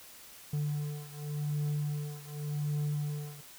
triangle beating tone pair, 147.5 / 148.38 Hz, D3 / D3, +8 / +18 cents, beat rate 0.88 Hz, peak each -32 / -34 dBFS, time 0.53-3.41 s, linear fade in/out 5 ms, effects white hiss -52 dBFS RMS until 3.58 s

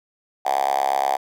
5% pulse tone with high-pass filter, 68.4 Hz, C#2, 23 cents flat, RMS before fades -21 dBFS, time 0.45-1.17 s, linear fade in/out 10 ms, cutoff 760 Hz, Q 8.1, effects none

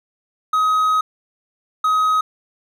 triangle tone pair in turn, 1264 / 1264 Hz, D#6 / D#6, +27 / +27 cents, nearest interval unison, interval 0 cents, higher neither, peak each -12 dBFS, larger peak neither, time 0.53-1.01 / 1.84-2.21 s, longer first, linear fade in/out 5 ms, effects none

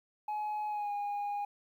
sine tone with pitch glide, 845 to 818.1 Hz, G#5 to G#5, +30 to -26 cents, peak -30 dBFS, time 0.28-1.45 s, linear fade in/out 5 ms, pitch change -56 cents, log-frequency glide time 0.68-0.92 s, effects tanh soft clip ceiling -32 dBFS + 11-bit

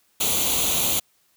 white noise with comb filter, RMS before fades -22 dBFS, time 0.2-1 s, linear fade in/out 10 ms, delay 0.29 ms, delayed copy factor +0.75, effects white hiss -64 dBFS RMS until 1.36 s

